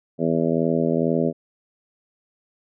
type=harmonic tone; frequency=82.2 Hz; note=E2; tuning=4 cents flat; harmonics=2 / 3 / 4 / 5 / 6 / 7 / 8; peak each=-25 / -23 / -27 / -25 / -28 / -27 / -31 dBFS; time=0.18-1.33 s; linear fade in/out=50 ms; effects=none